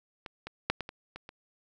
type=clicks; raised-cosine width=0.3 ms; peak=-24 / -23 / -9 / -18 / -24 / -26 / -28 dBFS; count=7; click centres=0.262 / 0.47 / 0.7 / 0.807 / 0.891 / 1.16 / 1.291 s; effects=none